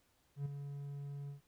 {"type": "tone with ADSR envelope", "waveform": "triangle", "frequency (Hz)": 141.8, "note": "C#3", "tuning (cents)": 40, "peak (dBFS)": -32, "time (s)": [0.36, 1.41], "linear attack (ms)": 96, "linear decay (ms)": 9, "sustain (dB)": -8, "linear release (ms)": 120, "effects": ["pink hiss -74 dBFS RMS until 1.47 s"]}